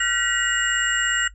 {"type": "tone cluster", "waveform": "sine", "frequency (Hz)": [1396, 1513, 1917, 2865, 7530], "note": ["F6", "F#6", "A#6", "F7", "A#8"], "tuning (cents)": [-1, 38, 48, 44, 16], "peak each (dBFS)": [-27, -27, -24, -26, -27], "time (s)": [0, 1.28], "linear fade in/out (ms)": 5, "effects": ["noise-tail reverb RT60 0.1 s tail -17 dB re dry", "added 50 Hz sine -42 dBFS peak until 1.34 s"]}